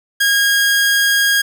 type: tone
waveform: sawtooth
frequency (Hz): 1632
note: G#6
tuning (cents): -31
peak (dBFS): -8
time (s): 0.2-1.42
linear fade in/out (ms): 10
effects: none